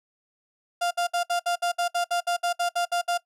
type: tone bursts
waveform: 35% pulse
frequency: 698.5 Hz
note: F5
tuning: in tune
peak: -21 dBFS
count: 15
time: 0.81-3.178 s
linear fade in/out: 10 ms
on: 100 ms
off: 62 ms
effects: noise-tail reverb RT60 0.1 s tail -19 dB re dry + low-pass 12000 Hz 12 dB/octave